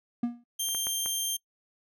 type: tone with exponential decay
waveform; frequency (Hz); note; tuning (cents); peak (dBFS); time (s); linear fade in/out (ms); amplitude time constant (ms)
triangle; 238.8; A#3; +42; -20; 0.23-0.44; 5; 44
type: tone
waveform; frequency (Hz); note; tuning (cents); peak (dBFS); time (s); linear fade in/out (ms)
15% pulse; 3172; G7; +20; -21; 0.59-1.37; 10
type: clicks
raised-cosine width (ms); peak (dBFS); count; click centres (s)
0.5; -33 / -25 / -23 / -24; 4; 0.687 / 0.748 / 0.869 / 1.06
effects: noise-tail reverb RT60 0.1 s tail -25 dB re dry